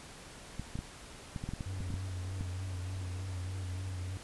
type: clicks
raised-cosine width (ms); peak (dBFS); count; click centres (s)
5; -25; 12; 0.596 / 0.755 / 0.79 / 1.362 / 1.439 / 1.49 / 1.536 / 1.608 / 1.806 / 1.904 / 1.941 / 2.409
type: tone with vibrato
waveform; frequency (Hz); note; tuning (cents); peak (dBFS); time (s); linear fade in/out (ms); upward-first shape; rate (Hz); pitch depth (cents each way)
triangle; 92.5; F#2; 0; -34; 1.66-4.17; 0; sine; 3.3; 45
effects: pink hiss -50 dBFS RMS until 4.23 s + resampled to 24000 Hz